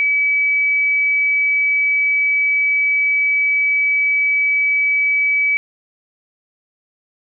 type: tone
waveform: sine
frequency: 2287 Hz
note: D7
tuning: 47 cents flat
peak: -13 dBFS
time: 0-5.57 s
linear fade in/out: 0 ms
effects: none